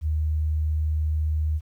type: tone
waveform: sine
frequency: 77.2 Hz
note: D#2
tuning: 13 cents flat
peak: -21 dBFS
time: 0.01-1.61 s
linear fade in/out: 50 ms
effects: 10-bit